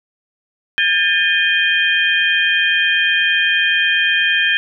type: tone cluster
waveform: sine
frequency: 1615 / 1784 / 2473 / 3162 Hz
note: G#6 / A6 / D#7 / G7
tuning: -49 / +23 / -11 / +14 cents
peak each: -18 dBFS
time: 0.78-4.57 s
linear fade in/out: 0 ms
effects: none